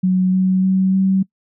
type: tone with pitch steps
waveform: sine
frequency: 185 / 187.04 / 189.11 / 191.19 Hz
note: F#3 / F#3 / F#3 / G3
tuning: 0 / +19 / +38 / -43 cents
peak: -12 dBFS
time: 0.03-1.23 s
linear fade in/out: 10 ms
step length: 300 ms
effects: noise-tail reverb RT60 0.1 s tail -23 dB re dry